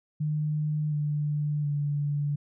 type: tone with pitch steps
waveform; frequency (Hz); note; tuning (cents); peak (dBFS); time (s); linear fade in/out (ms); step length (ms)
sine; 151.6 / 148.39 / 145.26; D#3 / D3 / D3; -45 / +18 / -19; -25; 0.2-2.36; 10; 720
effects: none